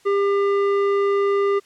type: tone with low-pass filter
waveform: square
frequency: 400 Hz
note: G4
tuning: 35 cents sharp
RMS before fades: -19 dBFS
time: 0.05-1.6 s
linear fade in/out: 20 ms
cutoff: 1600 Hz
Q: 0.93
effects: white hiss -55 dBFS RMS until 1.65 s + low-pass 8000 Hz 12 dB/octave